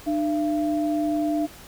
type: tone pair together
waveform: sine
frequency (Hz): 301.5 / 678.4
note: D4 / E5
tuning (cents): +46 / +50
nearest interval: octave + major second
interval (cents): 1404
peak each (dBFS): -22 / -27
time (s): 0.06-1.47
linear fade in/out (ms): 20
effects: pink hiss -45 dBFS RMS until 1.67 s